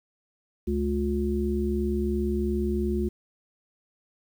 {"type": "harmonic tone", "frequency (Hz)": 71.4, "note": "D2", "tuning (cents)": -48, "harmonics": [1, 3, 5], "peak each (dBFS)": [-28, -28, -28], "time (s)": [0.67, 3.09], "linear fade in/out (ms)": 10, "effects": ["9-bit"]}